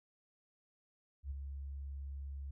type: tone with ADSR envelope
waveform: sine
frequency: 69.3 Hz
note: C#2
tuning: in tune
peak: -36 dBFS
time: 1.23-2.51 s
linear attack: 78 ms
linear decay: 15 ms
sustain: -5 dB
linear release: 6 ms
effects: none